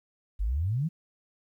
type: exponential sweep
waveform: sine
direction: up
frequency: 44.95 to 174.61 Hz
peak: -25 dBFS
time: 0.39-0.89 s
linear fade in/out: 20 ms
effects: 11-bit